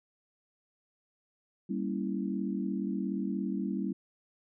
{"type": "chord", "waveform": "sine", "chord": "G diminished seventh", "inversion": "none", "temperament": "equal", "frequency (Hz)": [196, 233.1, 277.2, 329.6], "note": ["G3", "Bb3", "Db4", "Fb4"], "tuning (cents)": [0, 0, 0, 0], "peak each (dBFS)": [-33, -37, -37, -38], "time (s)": [1.69, 3.93], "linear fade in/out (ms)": 10, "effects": []}